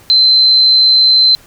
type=tone; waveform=sine; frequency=4083 Hz; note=C8; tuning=43 cents flat; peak=-5 dBFS; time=0.1-1.35 s; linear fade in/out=0 ms; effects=pink hiss -43 dBFS RMS until 1.46 s